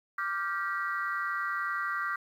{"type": "chord", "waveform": "sine", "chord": "G dominant seventh", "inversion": "second", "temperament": "equal with one note detuned", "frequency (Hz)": [1174.7, 1396.9, 1568, 1931.5], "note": ["D6", "F6", "G6", "B6"], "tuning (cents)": [0, 0, 0, -39], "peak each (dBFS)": [-33, -35, -35, -37], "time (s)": [0.18, 2.16], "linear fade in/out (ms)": 5, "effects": ["tanh soft clip ceiling -20 dBFS", "10-bit"]}